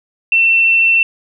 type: tone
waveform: sine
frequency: 2693 Hz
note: E7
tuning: 36 cents sharp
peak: -8 dBFS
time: 0.32-1.03 s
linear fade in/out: 2 ms
effects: none